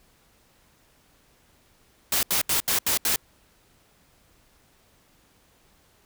white noise bursts, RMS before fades -23 dBFS, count 6, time 2.12-3.16 s, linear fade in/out 2 ms, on 110 ms, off 76 ms, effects pink hiss -61 dBFS RMS until 6.05 s

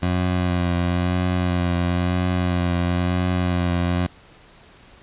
20% pulse tone with vibrato, 89.1 Hz, F2, 35 cents sharp, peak -14 dBFS, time 0.02-4.07 s, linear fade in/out 10 ms, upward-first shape triangle, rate 1 Hz, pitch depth 34 cents each way, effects pink hiss -49 dBFS RMS until 5.02 s + resampled to 8000 Hz

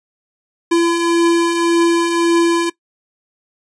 square beating tone pair, 336.9 / 338.7 Hz, E4 / E4, +38 / +47 cents, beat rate 1.8 Hz, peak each -22 / -13 dBFS, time 0.71-2.7 s, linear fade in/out 10 ms, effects noise-tail reverb RT60 0.1 s tail -20 dB re dry + resampled to 22050 Hz

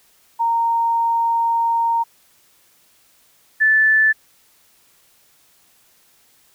sine tone pair in turn, 925 / 1750.5 Hz, A#5 / A6, -14 / -9 cents, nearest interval major seventh, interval 1105 cents, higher second, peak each -15 / -11 dBFS, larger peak second, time 0.39-2.04 / 3.6-4.13 s, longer first, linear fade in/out 20 ms, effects white hiss -56 dBFS RMS until 6.54 s

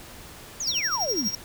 sine exponential sweep, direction down, 6980 to 189.7 Hz, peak -27 dBFS, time 0.6-1.28 s, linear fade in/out 5 ms
square tone with tremolo, 5600 Hz, F8, 4 cents sharp, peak -23 dBFS, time 0.67-1.35 s, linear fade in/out 2 ms, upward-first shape sine, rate 12 Hz, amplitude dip 80%
effects pink hiss -44 dBFS RMS until 1.44 s

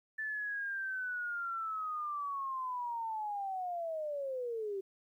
sine linear sweep, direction down, 1760 to 379.9 Hz, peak -35 dBFS, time 0.18-4.81 s, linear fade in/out 10 ms, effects 12-bit

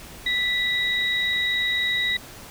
sine tone pair together, 1975.5 / 3819 Hz, B6 / A#7, 0 / +41 cents, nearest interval major seventh, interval 1141 cents, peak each -23 / -24 dBFS, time 0.26-2.17 s, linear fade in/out 5 ms, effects pink hiss -42 dBFS RMS until 2.5 s

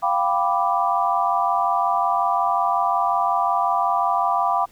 sine chord, G dominant seventh, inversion third, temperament equal, 698.5 / 784 / 987.8 / 1174.7 Hz, F5 / G5 / B5 / D6, 0 / 0 / 0 / 0 cents, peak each -23 dBFS, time 0.02-4.66 s, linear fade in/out 20 ms, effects pink hiss -54 dBFS RMS until 4.71 s

